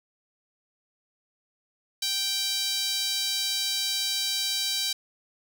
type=tone with high-pass filter; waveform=sawtooth; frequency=782 Hz; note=G5; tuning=4 cents flat; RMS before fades=-28 dBFS; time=2.02-4.93 s; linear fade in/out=5 ms; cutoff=4000 Hz; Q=2.7; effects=none